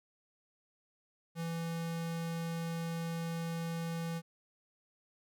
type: tone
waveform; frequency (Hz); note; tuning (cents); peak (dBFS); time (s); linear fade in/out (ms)
square; 166.4; E3; +17; -36; 1.35-4.22; 50
effects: none